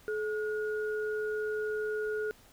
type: tone pair together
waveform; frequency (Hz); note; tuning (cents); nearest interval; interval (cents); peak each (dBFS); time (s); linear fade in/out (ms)
sine; 428.2 / 1440.3; A4 / F#6; -47 / -47; octave + major sixth; 2100; -31 / -38; 0.08-2.31; 0
effects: pink hiss -59 dBFS RMS until 2.52 s